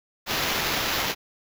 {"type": "noise with sample-and-hold", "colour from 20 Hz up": "white", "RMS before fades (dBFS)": -26, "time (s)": [0.26, 1.15], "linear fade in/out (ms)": 50, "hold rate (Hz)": 8820, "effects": []}